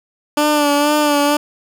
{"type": "tone with vibrato", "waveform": "15% pulse", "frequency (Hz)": 293.8, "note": "D4", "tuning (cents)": 1, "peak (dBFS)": -6, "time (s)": [0.37, 1.37], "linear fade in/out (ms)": 5, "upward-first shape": "sine", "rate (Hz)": 2.1, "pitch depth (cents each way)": 38, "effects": []}